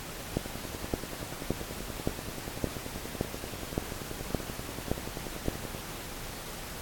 two click trains, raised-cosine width 2 ms, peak -24 / -13 dBFS, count 56 / 10, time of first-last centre 0.46-5.748 / 0.37-5.484 s, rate 10.4 / 1.76 Hz, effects pink hiss -41 dBFS RMS until 6.81 s + AAC 64 kbps

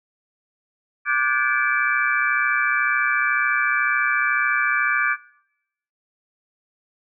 sine tone cluster, 1175 / 1455 / 1577 / 1711 / 2320 Hz, D6 / F#6 / G6 / A6 / D7, +1 / -29 / +10 / -49 / -22 cents, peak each -24 dBFS, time 1.05-5.17 s, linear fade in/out 50 ms, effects noise-tail reverb RT60 0.8 s tail -22 dB re dry

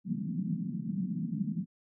pink band-pass noise, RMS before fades -34 dBFS, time 0.04-1.66 s, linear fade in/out 50 ms, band 160 to 230 Hz, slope 48 dB/octave, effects none

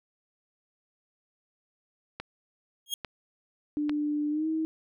click train, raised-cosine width 0.3 ms, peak -19 dBFS, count 3, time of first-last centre 2.2-3.895 s, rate 1.18 Hz
sawtooth tone with exponential growth, 3260 Hz, G#7, 33 cents flat, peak -22 dBFS, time 2.86-2.94 s, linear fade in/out 2 ms, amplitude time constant 16 ms
sine tone with pitch glide, 296.6 to 317.9 Hz, D4 to D#4, +17 to +37 cents, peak -26 dBFS, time 3.77-4.65 s, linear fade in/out 0 ms, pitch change +120 cents, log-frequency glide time 4.3-4.47 s
effects none

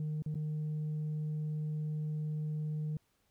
sine tone with dropouts, 152.9 Hz, D#3, 30 cents flat, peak -31 dBFS, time 0-2.97 s, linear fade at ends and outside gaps 2 ms, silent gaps 0.222-0.261 / 0.344-0.354 s, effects tanh soft clip ceiling -32 dBFS + pink hiss -75 dBFS RMS until 3.3 s

